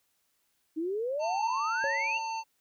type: exponential sweep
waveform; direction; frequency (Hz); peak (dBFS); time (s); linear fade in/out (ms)
sine; up; 305.9 to 2843; -29; 0.76-2.19; 20
type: harmonic tone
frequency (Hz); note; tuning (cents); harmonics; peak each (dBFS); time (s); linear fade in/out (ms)
897; A5; +33; 1 / 3 / 5 / 7; -32 / -42 / -46 / -49; 1.19-2.44; 50
type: tone with exponential decay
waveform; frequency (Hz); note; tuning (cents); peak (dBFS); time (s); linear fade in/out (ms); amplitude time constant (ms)
sine; 554.4; C#5; 0; -29; 1.84-2.44; 0; 130
effects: white hiss -74 dBFS RMS until 2.6 s